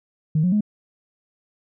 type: tone with pitch steps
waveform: sine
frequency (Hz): 155.56 / 180.77 / 210.1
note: D#3 / F#3 / G#3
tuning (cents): 0 / -40 / +20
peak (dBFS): -15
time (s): 0.35-0.608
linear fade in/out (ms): 5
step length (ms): 86
effects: tanh soft clip ceiling -11 dBFS